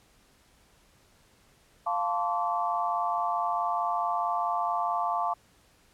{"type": "chord", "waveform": "sine", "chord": "D minor seventh", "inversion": "first", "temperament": "equal with one note detuned", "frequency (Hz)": [698.5, 880, 1046.5, 1151.1], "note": ["F5", "A5", "C6", "D6"], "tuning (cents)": [0, 0, 0, -35], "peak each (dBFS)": [-30, -31, -34, -31], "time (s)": [1.86, 5.34], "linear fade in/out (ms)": 10, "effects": ["pink hiss -62 dBFS RMS until 5.93 s", "low-pass 12000 Hz 12 dB/octave"]}